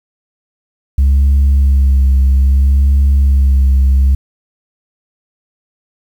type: tone with vibrato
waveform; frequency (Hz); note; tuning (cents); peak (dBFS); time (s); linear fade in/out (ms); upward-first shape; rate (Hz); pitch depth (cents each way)
sine; 68; C#2; -33; -4; 0.98-4.15; 5; sine; 0.62; 34
effects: tanh soft clip ceiling -5 dBFS + 7-bit